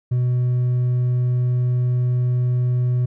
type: tone with hard clipping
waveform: sine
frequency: 124.1 Hz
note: B2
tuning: 9 cents sharp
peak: -17 dBFS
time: 0.11-3.06 s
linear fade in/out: 10 ms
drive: 2 dB
effects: none